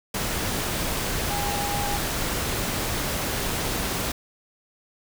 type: tone in noise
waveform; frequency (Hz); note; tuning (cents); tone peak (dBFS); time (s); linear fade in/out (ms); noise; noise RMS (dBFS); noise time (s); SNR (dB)
sine; 815; G#5; -33; -29; 1.3-1.97; 5; pink; -27; 0.14-4.12; -5
effects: none

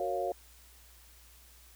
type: chord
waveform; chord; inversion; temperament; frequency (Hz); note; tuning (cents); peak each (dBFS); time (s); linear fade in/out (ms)
sine; Gb major seventh; none; equal; 370 / 466.2 / 554.4 / 698.5; Gb4 / Bb4 / Db5 / F5; 0 / 0 / 0 / 0; -37 / -38 / -35 / -34; 0-0.32; 2
effects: added 60 Hz sine -58 dBFS peak until 1.75 s + white hiss -59 dBFS RMS until 1.75 s

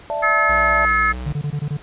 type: chord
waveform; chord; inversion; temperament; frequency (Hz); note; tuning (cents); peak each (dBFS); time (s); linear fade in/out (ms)
sine; D suspended second; none; just; 587.3 / 660.7 / 881; D5 / E5 / A5; 0 / +4 / +2; -25; 0.1-0.85; 0
type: harmonic tone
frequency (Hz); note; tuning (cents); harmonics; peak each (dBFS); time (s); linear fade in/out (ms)
430; A4; -40; 3 / 4 / 5; -17 / -19 / -21; 0.22-1.13; 20
type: tone with pitch glide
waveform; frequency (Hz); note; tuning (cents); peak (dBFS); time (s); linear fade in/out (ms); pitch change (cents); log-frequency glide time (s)
square; 61.5 to 62.25; B1 to B1; -7 to +14; -27; 0.49-1.33; 5; +21; 0.61-0.9
type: tone bursts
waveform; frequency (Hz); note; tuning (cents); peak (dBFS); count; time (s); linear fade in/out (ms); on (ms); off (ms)
triangle; 146.83; D3; 0; -18; 6; 1.26-1.771; 5; 66; 23
effects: pink hiss -43 dBFS RMS until 1.82 s + resampled to 8000 Hz

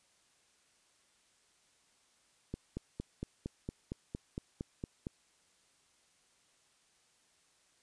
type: click train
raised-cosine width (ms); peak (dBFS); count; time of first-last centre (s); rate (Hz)
3; -25; 12; 2.54-5.069; 4.35
effects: white hiss -70 dBFS RMS until 7.82 s + resampled to 22050 Hz

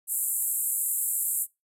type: band-pass noise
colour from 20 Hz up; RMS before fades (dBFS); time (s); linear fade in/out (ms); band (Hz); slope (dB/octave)
white; -28; 0.07-1.47; 50; 7500 to 14000; 96
effects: noise-tail reverb RT60 0.2 s tail -22 dB re dry

